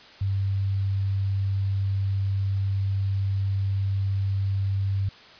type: tone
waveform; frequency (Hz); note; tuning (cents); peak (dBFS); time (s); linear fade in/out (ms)
sine; 97.9; G2; -2; -22; 0.21-5.09; 5
effects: white hiss -48 dBFS RMS until 5.39 s + resampled to 11025 Hz